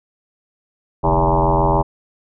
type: tone with frequency modulation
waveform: sine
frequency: 487.1 Hz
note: B4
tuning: 24 cents flat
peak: -12 dBFS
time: 1.03-1.83 s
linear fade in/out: 20 ms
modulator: 86.8 Hz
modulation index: 5.9
effects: none